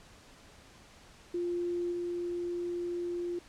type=tone with level steps; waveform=sine; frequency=349.3 Hz; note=F4; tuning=in tune; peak=-30 / -32 dBFS; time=1.34-3.39 s; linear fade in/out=5 ms; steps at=1.91 s; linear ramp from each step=20 ms; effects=pink hiss -56 dBFS RMS until 3.48 s + low-pass 8000 Hz 12 dB/octave